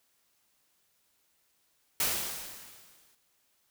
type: noise with exponential decay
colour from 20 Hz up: white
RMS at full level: -27 dBFS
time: 2-3.15 s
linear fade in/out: 2 ms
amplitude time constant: 250 ms
effects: white hiss -72 dBFS RMS until 3.7 s